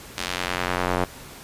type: tone with band-pass filter sweep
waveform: square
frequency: 45 Hz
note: F#1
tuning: 47 cents flat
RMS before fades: -26 dBFS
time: 0.17-1.05 s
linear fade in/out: 10 ms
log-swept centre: 4400 to 770 Hz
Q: 0.74
effects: pink hiss -42 dBFS RMS until 1.43 s + resampled to 32000 Hz